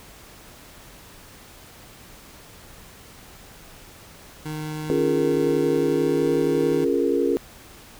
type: tone with pitch glide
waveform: 25% pulse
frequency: 153.9 to 156.41 Hz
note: D#3 to D#3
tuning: -19 to +9 cents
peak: -25 dBFS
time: 4.45-6.85 s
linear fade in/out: 10 ms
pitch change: +28 cents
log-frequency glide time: 5.66-6.25 s
type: chord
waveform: sine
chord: Bb minor seventh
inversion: first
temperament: equal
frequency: 277.2 / 349.2 / 415.3 / 466.2 Hz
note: Db4 / F4 / Ab4 / Bb4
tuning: 0 / 0 / 0 / 0 cents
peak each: -24 dBFS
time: 4.9-7.37 s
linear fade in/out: 0 ms
effects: pink hiss -46 dBFS RMS until 7.99 s